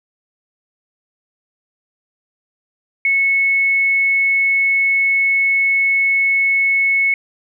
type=tone; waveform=sine; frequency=2200 Hz; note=C#7; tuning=14 cents flat; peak=-12 dBFS; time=3.05-7.14 s; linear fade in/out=2 ms; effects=9-bit